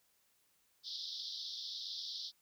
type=band-pass noise; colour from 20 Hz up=pink; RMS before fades=-44 dBFS; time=0.83-2.32 s; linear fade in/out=50 ms; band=3400 to 5400 Hz; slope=96 dB/octave; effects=white hiss -74 dBFS RMS until 2.41 s